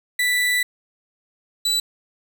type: tone pair in turn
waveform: 35% pulse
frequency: 1975.5 / 3958 Hz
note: B6 / B7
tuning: 0 / +3 cents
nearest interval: octave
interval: 1203 cents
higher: second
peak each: -16 dBFS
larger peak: neither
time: 0.19-0.63 / 1.65-1.8 s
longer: first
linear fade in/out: 5 ms
effects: none